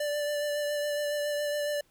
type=tone with vibrato; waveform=square; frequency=587.3 Hz; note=D5; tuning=in tune; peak=-29 dBFS; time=0-1.81 s; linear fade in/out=5 ms; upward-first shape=sine; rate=7.2 Hz; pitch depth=16 cents each way; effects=pink hiss -67 dBFS RMS until 1.9 s